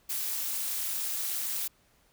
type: noise with amplitude modulation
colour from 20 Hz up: blue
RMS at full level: -29 dBFS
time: 0.09-1.68 s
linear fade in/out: 10 ms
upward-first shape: sine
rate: 264 Hz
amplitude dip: 80%
effects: pink hiss -66 dBFS RMS until 2.12 s